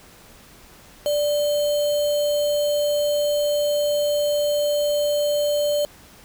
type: tone with sample-and-hold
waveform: sine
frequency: 587.3 Hz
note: D5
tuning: in tune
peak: -18 dBFS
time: 1.06-5.85 s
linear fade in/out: 0 ms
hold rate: 3675 Hz
effects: pink hiss -48 dBFS RMS until 6.24 s